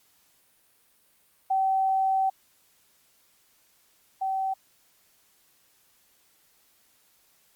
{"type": "tone pair in turn", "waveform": "sine", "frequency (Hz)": [768, 768], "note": ["G5", "G5"], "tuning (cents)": [-36, -36], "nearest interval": "unison", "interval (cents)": 0, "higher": "neither", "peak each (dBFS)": [-21, -25], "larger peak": "first", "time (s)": [[1.5, 2.3], [4.21, 4.54]], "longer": "first", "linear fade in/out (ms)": 10, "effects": ["white hiss -64 dBFS RMS until 7.55 s", "Opus 48 kbps"]}